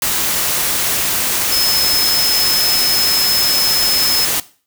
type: tone in noise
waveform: sine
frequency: 5180 Hz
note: E8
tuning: 31 cents flat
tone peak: -14 dBFS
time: 1.52-4.25 s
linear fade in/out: 2 ms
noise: white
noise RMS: -17 dBFS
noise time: 0.02-4.4 s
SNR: 0 dB
effects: noise-tail reverb RT60 0.4 s tail -18 dB re dry